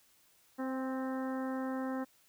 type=harmonic tone with a mistuned harmonic; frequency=261.6 Hz; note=C4; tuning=in tune; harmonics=1 / 2 / 3 / 4 / 5 / 6 / 7; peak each=-35 / -41 / -45 / -47 / -49 / -51 / -52 dBFS; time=0.58-2.05 s; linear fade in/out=20 ms; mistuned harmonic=3; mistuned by=+17 cents; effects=white hiss -67 dBFS RMS until 2.28 s